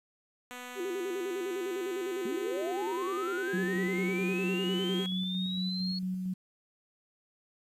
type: tone with pitch glide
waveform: 5% pulse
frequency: 247.8 to 255.2 Hz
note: B3 to C4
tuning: +6 to -43 cents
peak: -30 dBFS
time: 0.51-5.06 s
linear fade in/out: 0 ms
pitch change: +51 cents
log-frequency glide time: 1.03-2.68 s
type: tone with vibrato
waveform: sine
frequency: 370 Hz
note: F#4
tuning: in tune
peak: -32 dBFS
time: 0.75-5.06 s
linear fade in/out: 50 ms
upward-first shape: square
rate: 9.9 Hz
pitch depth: 100 cents each way
type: linear sweep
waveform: sine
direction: up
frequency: 207.7 to 4353 Hz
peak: -35 dBFS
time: 2.25-5.99 s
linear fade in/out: 5 ms
type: tone with tremolo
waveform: sine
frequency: 185 Hz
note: F#3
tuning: in tune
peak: -30 dBFS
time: 3.53-6.34 s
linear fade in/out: 10 ms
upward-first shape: square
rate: 4.4 Hz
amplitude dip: 25%
effects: resampled to 32000 Hz + 10-bit